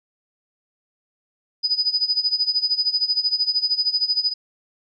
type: tone with tremolo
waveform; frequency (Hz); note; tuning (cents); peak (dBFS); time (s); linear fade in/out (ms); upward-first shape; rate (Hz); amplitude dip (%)
sine; 4978; D#8; 0; -15; 1.63-4.34; 20; sine; 13; 85
effects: none